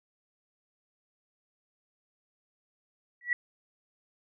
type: tone with exponential growth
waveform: sine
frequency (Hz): 1939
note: B6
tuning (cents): -32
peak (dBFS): -20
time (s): 3.21-3.33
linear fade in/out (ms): 2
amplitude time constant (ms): 26
effects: none